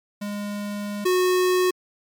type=tone pair in turn; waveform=square; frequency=205.3 / 365.8 Hz; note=G#3 / F#4; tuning=-20 / -20 cents; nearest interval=minor seventh; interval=1000 cents; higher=second; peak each=-28 / -18 dBFS; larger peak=second; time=0.21-1.05 / 1.05-1.71 s; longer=first; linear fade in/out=10 ms; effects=MP3 96 kbps